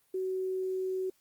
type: tone with quantisation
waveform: sine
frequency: 375.2 Hz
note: F#4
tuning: 24 cents sharp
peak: -30 dBFS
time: 0.14-1.1 s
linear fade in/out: 5 ms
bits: 10
effects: white hiss -70 dBFS RMS until 1.2 s + Opus 32 kbps